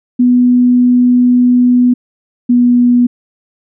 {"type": "tone pair in turn", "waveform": "sine", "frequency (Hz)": [246.9, 243.8], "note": ["B3", "B3"], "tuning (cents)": [0, -22], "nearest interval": "unison", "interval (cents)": 22, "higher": "first", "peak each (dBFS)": -5, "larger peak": "neither", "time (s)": [[0.19, 1.94], [2.49, 3.07]], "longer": "first", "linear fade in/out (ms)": 10, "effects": []}